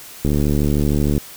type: click train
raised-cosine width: 3 ms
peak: -6 dBFS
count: 69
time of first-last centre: 0.25-1.179 s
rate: 73.2 Hz
effects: white hiss -38 dBFS RMS until 1.36 s